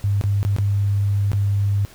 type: tone with dropouts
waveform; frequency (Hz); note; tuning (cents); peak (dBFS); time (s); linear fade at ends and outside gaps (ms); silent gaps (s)
sine; 100.5; G2; +44; -16; 0.04-1.85; 0; 0.212-0.238 / 0.43-0.45 / 0.564-0.585 / 1.317-1.332
effects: pink hiss -46 dBFS RMS until 1.94 s